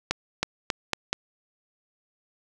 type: accelerating click train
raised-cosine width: 0.2 ms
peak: -6 dBFS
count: 5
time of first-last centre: 0.11-1.13 s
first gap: 320 ms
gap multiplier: 0.85
effects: none